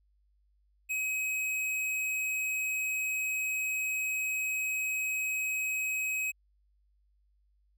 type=tone with hard clipping; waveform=triangle; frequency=2540 Hz; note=D#7; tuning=35 cents sharp; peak=-31 dBFS; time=0.89-6.32 s; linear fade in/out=20 ms; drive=18 dB; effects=added 50 Hz sine -66 dBFS peak until 7.77 s